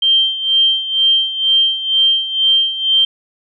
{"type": "tone with tremolo", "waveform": "sine", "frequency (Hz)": 3149, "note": "G7", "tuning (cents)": 7, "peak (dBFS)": -8, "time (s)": [0.02, 3.05], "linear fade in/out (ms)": 5, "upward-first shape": "sine", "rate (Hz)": 2.1, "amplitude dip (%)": 75, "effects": []}